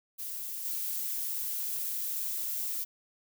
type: noise with level steps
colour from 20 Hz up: violet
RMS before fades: -38 / -34 dBFS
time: 0.18-2.85 s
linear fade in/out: 20 ms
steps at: 0.65 s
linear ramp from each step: 2 ms
effects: none